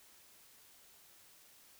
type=silence; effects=white hiss -62 dBFS RMS until 1.79 s